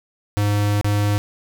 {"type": "tone with dropouts", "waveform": "square", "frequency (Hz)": 103.1, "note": "G#2", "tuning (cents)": -12, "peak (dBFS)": -17, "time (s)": [0.37, 1.18], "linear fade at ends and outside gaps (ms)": 0, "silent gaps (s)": [0.812, 0.845], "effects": []}